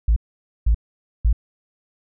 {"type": "tone bursts", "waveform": "sine", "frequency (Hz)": 55.1, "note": "A1", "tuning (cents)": 3, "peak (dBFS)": -11, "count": 3, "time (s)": [0.08, 1.329], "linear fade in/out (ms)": 5, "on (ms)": 83, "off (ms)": 500, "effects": ["tanh soft clip ceiling -10 dBFS"]}